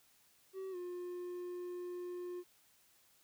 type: tone with pitch glide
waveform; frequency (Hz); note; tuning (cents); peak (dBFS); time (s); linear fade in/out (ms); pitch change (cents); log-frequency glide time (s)
triangle; 381.6 to 356; G4 to F4; -47 to +33; -39; 0.53-2.44; 50; -120; 0.71-0.76
effects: white hiss -69 dBFS RMS until 3.23 s